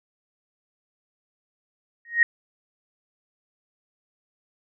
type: tone with exponential growth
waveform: sine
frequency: 1872 Hz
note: A#6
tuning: 7 cents sharp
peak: -10 dBFS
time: 2.05-2.23 s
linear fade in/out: 2 ms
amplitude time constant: 37 ms
effects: none